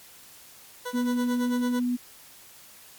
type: tone with tremolo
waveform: 20% pulse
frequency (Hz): 493.9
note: B4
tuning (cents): 0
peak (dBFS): -25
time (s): 0.85-1.8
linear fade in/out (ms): 10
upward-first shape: sine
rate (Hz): 9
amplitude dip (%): 80
type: tone with pitch glide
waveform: sine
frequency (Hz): 244 to 245.7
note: B3 to B3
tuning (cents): -21 to -9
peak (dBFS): -23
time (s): 0.93-1.97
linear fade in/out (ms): 20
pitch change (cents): +12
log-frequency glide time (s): 1.31-1.84
effects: white hiss -50 dBFS RMS until 2.98 s + MP3 96 kbps